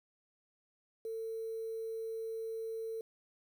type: tone with quantisation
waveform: sine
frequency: 450 Hz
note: A4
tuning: 39 cents sharp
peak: -37 dBFS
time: 1.05-3.01 s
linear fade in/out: 2 ms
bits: 10
effects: none